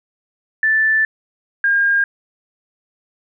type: tone pair in turn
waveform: sine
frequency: 1760 / 1614.3 Hz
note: A6 / G#6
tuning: 0 / -50 cents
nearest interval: minor second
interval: 150 cents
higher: first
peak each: -12 dBFS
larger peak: neither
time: 0.63-1.05 / 1.64-2.04 s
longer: first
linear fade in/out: 2 ms
effects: none